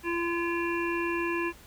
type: harmonic tone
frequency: 341.8 Hz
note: F4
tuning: 37 cents flat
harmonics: 1 / 3 / 5 / 7 / 8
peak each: -29 / -34 / -36 / -37 / -38 dBFS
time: 0.03-1.53 s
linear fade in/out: 50 ms
effects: added 60 Hz sine -53 dBFS peak until 1.66 s + pink hiss -53 dBFS RMS until 1.66 s